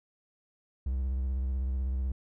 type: tone with vibrato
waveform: triangle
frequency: 65.1 Hz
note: C2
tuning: 8 cents flat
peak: -26 dBFS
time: 0.86-2.12 s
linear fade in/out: 5 ms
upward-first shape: sine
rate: 16 Hz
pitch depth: 77 cents each way
effects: none